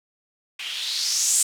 violet noise with low-pass filter sweep, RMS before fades -24 dBFS, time 0.59-1.43 s, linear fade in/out 5 ms, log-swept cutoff 2600 to 8400 Hz, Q 3.7, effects none

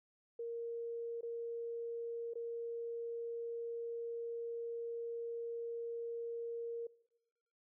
sine tone with dropouts, 466.2 Hz, A#4, in tune, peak -39 dBFS, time 0.39-6.87 s, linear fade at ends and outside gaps 5 ms, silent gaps 1.21-1.23 / 2.337-2.354 s, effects noise-tail reverb RT60 1.0 s tail -22 dB re dry

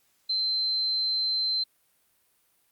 sine tone, 4100 Hz, C8, 36 cents flat, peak -24 dBFS, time 0.29-1.64 s, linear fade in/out 10 ms, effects white hiss -68 dBFS RMS until 2.71 s + Opus 48 kbps

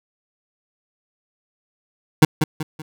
25% pulse tone with echo, 155.56 Hz, D#3, in tune, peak -3 dBFS, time 2.22-2.25 s, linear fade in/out 5 ms, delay 190 ms, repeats 3, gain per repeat -8 dB, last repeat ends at 2.82 s, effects none

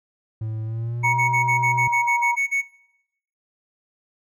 triangle tone with pitch glide, 110 to 124.91 Hz, A2 to B2, 0 to +20 cents, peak -23 dBFS, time 0.41-1.88 s, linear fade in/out 5 ms, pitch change +220 cents, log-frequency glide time 0.64-1.18 s
triangle tone bursts, 2217 Hz, C#7, in tune, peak -17 dBFS, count 11, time 1.03-2.62 s, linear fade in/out 20 ms, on 110 ms, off 38 ms
sine tone, 950 Hz, A#5, 33 cents sharp, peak -19 dBFS, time 1.03-2.36 s, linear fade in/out 20 ms
effects noise-tail reverb RT60 0.8 s tail -20 dB re dry

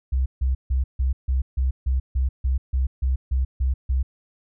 sine tone bursts, 65 Hz, C2, 11 cents flat, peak -18 dBFS, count 14, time 0.12-4.03 s, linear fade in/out 10 ms, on 140 ms, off 150 ms, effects none

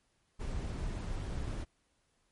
brown noise, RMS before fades -37 dBFS, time 0.39-1.65 s, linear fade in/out 20 ms, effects pink hiss -75 dBFS RMS until 2.31 s + MP3 48 kbps

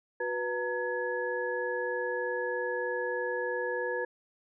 sine tone cluster, 367.9 / 491.1 / 919 / 1688 Hz, F#4 / B4 / A#5 / G#6, -10 / -10 / -25 / +28 cents, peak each -38 / -32 / -39 / -35 dBFS, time 0.2-4.05 s, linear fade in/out 5 ms, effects none

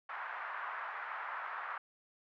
pink band-pass noise, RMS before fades -42 dBFS, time 0.09-1.78 s, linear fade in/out 5 ms, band 940 to 1700 Hz, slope 24 dB/octave, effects none

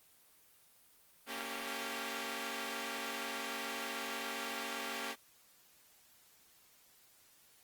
5% pulse chord, G diminished, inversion first, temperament equal with one note detuned, 229.9 / 277.2 / 392 Hz, Bb3 / Db4 / G4, -24 / 0 / 0 cents, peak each -32 dBFS, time 1.26-5.16 s, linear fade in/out 50 ms, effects white hiss -65 dBFS RMS until 7.63 s + Opus 24 kbps

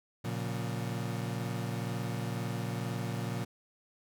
35% pulse chord, Bb minor, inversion none, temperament equal with one note detuned, 116.54 / 138.59 / 177.87 Hz, Bb2 / Db3 / F3, 0 / 0 / +32 cents, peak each -34 / -38 / -37 dBFS, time 0.24-3.45 s, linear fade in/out 10 ms, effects none

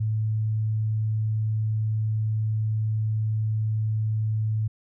sine tone, 108.9 Hz, A2, 17 cents flat, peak -22 dBFS, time 0-4.68 s, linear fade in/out 10 ms, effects none

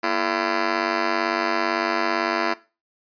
10% pulse tone with amplitude modulation, 337.3 Hz, E4, 40 cents sharp, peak -8 dBFS, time 0.03-2.54 s, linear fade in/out 10 ms, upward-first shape sine, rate 97.9 Hz, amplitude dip 100%, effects noise-tail reverb RT60 0.3 s tail -18 dB re dry + resampled to 11025 Hz

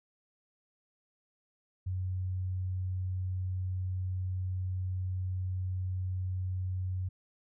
sine tone, 92.5 Hz, F#2, in tune, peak -31 dBFS, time 1.86-7.09 s, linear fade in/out 10 ms, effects none

